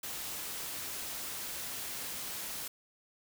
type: noise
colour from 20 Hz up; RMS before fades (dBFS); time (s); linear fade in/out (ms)
white; -40; 0.03-2.68; 5
effects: none